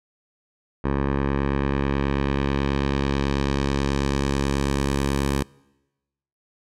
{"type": "tone with low-pass filter sweep", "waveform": "10% pulse", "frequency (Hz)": 69.2, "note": "C#2", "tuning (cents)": -2, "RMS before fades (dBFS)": -23, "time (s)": [0.84, 5.43], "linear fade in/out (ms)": 5, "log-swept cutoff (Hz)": [1500, 12000], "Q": 0.93, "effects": ["noise-tail reverb RT60 1.0 s tail -24 dB re dry"]}